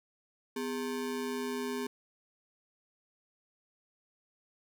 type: ring-modulated tone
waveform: square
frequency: 329.6 Hz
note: E4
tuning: in tune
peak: -31 dBFS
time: 0.56-1.87 s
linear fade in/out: 5 ms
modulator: 78.8 Hz
effects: none